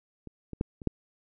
clicks, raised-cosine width 3 ms, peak -29 / -25 / -14 / -29 / -12 dBFS, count 5, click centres 0.273 / 0.533 / 0.611 / 0.818 / 0.873 s, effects none

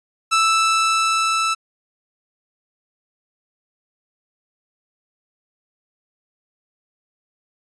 sawtooth tone with level ramp, 1319 Hz, E6, 1 cent sharp, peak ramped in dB -10 to -14 dBFS, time 0.31-1.55 s, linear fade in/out 20 ms, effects resampled to 22050 Hz

